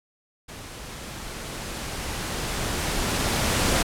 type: noise with level ramp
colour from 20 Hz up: pink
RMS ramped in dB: -40 to -21 dBFS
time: 0.48-3.83 s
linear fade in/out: 10 ms
effects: low-pass 11000 Hz 12 dB/octave